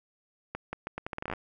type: accelerating click train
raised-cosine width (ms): 0.5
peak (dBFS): -19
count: 14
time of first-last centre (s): 0.55-1.336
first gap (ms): 180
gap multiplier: 0.78
effects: none